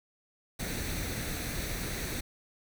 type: noise with comb filter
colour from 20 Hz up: pink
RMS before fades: -35 dBFS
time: 0.59-2.21 s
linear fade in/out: 10 ms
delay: 0.49 ms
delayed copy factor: +0.55
effects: none